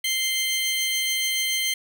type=tone pair together; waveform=sawtooth; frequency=2093 / 3136 Hz; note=C7 / G7; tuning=0 / 0 cents; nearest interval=perfect fifth; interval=700 cents; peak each=-22 dBFS; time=0.04-1.74 s; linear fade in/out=5 ms; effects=9-bit